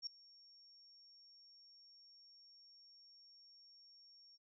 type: tone with ADSR envelope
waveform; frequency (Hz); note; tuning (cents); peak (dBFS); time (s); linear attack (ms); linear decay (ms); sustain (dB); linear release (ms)
sine; 5520; F8; -21; -38; 0.02-4.38; 48; 4; -23; 31
effects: none